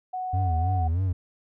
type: tone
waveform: sine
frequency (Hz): 740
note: F#5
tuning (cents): 0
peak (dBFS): -28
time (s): 0.13-0.88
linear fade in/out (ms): 10
type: tone with vibrato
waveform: triangle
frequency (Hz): 87.31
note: F2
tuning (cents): 0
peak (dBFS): -20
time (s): 0.33-1.13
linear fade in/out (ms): 10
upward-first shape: sine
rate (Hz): 3.2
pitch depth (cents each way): 160
effects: none